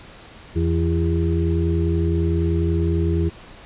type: harmonic tone with a mistuned harmonic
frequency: 84 Hz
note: E2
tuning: 33 cents sharp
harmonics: 1 / 2 / 4 / 5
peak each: -19 / -24 / -24 / -28 dBFS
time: 0.55-3.3 s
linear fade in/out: 20 ms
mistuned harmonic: 5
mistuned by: -56 cents
effects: pink hiss -43 dBFS RMS until 3.65 s + resampled to 8000 Hz